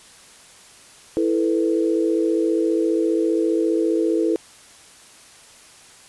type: chord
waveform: sine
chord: E suspended fourth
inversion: none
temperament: just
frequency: 329.6 / 439.5 / 494.4 Hz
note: E4 / A4 / B4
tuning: 0 / -2 / +2 cents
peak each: -19 / -22 / -25 dBFS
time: 1.17-4.36 s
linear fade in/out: 0 ms
effects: white hiss -47 dBFS RMS until 6.08 s + resampled to 24000 Hz